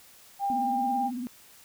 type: tone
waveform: sine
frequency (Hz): 798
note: G5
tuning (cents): +31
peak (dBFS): -25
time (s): 0.39-1.11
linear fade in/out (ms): 50
type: tone with vibrato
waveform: sine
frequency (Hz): 246.9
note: B3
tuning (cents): 0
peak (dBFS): -31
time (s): 0.5-1.27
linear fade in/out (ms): 0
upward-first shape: sine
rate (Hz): 18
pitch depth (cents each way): 90
effects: white hiss -54 dBFS RMS until 1.64 s